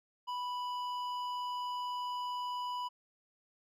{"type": "tone with hard clipping", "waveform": "sine", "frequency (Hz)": 987.8, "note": "B5", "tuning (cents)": 0, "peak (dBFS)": -37, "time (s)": [0.27, 2.89], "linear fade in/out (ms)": 20, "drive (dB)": 9, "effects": []}